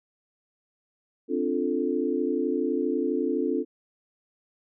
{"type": "chord", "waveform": "sine", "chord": "D minor seventh", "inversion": "third", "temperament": "equal", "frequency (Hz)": [261.6, 293.7, 349.2, 440], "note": ["C4", "D4", "F4", "A4"], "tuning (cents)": [0, 0, 0, 0], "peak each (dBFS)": -29, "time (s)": [1.28, 3.65], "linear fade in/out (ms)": 50, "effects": []}